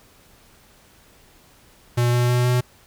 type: tone with pitch steps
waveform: square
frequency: 120.9 / 121.95 / 123.01 / 124.08 Hz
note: B2 / B2 / B2 / B2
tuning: -36 / -21 / -6 / +9 cents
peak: -17 dBFS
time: 1.97-2.61 s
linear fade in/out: 10 ms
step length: 160 ms
effects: pink hiss -53 dBFS RMS until 2.86 s